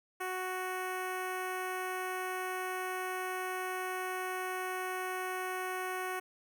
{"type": "tone with notch filter", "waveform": "10% pulse", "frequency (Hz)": 370, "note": "F#4", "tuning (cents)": 0, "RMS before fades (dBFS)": -37, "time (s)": [0.2, 6.2], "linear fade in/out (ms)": 10, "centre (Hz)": 4800, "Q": 0.99, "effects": []}